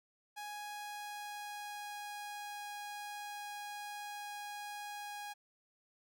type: tone with pitch glide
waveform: sawtooth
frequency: 830.6 to 824.9 Hz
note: G#5 to G#5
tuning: 0 to -12 cents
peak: -39 dBFS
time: 0.36-5.34 s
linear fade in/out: 20 ms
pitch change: -12 cents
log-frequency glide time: 0.6-2.17 s
effects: none